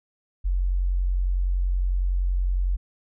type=tone; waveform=sine; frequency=45.38 Hz; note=F#1; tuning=33 cents flat; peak=-20 dBFS; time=0.44-2.77 s; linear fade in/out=20 ms; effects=none